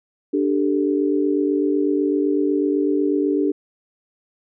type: chord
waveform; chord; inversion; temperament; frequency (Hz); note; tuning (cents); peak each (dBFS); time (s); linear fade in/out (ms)
sine; D suspended fourth; none; equal; 293.7 / 392 / 440; D4 / G4 / A4; 0 / 0 / 0; -19 / -21 / -25; 0.33-3.52; 10
effects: none